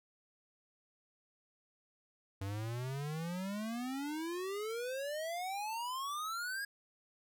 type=exponential sweep; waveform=square; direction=up; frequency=95.3 to 1661.2 Hz; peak=-38 dBFS; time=2.41-6.65 s; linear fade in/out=5 ms; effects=none